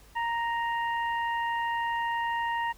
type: harmonic tone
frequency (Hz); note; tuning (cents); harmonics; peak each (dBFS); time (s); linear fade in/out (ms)
932.3; A#5; 0; 1 / 2 / 3; -28 / -33 / -42; 0.15-2.73; 20
effects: added 50 Hz sine -57 dBFS peak until 2.77 s + pink hiss -57 dBFS RMS until 2.77 s